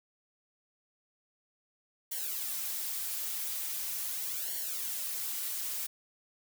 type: noise with flanger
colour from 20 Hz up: blue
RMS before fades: -36 dBFS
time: 2.11-5.87 s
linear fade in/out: 10 ms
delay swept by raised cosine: 0.79 to 6.19 ms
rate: 0.41 Hz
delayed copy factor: -0.9
effects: none